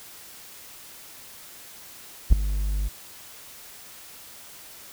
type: tone with ADSR envelope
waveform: triangle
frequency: 50.2 Hz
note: G1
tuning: 42 cents sharp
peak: -5 dBFS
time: 2.3-2.89 s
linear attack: 25 ms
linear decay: 10 ms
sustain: -16 dB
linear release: 21 ms
effects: white hiss -45 dBFS RMS until 4.92 s